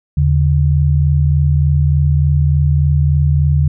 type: tone pair together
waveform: sine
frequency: 79.8 / 143.18 Hz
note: D#2 / D3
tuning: +44 / -44 cents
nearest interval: minor seventh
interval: 1012 cents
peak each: -12 dBFS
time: 0.17-3.68 s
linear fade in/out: 5 ms
effects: none